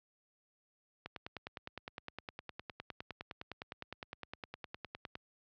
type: click train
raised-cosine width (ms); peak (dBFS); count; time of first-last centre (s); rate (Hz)
0.3; -26; 41; 1.06-5.154; 9.77
effects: high-pass 60 Hz 12 dB/octave + low-pass 5000 Hz 12 dB/octave